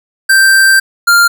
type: tone pair in turn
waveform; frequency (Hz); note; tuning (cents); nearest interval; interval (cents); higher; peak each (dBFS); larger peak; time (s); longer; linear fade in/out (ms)
square; 1568 / 1396.9; G6 / F6; 0 / 0; major second; 200; first; -5; neither; 0.29-0.8 / 1.07-1.28; first; 10
effects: none